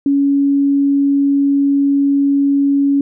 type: tone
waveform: sine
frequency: 280 Hz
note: C#4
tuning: 18 cents sharp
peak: -10 dBFS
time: 0.06-3.01 s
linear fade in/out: 2 ms
effects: none